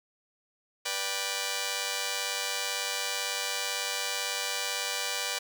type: chord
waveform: 5% pulse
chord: G major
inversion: first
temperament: just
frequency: 490 / 588 / 784 Hz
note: B4 / D5 / G5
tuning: -14 / +2 / 0 cents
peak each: -24 dBFS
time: 0.85-5.39 s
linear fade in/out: 10 ms
effects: none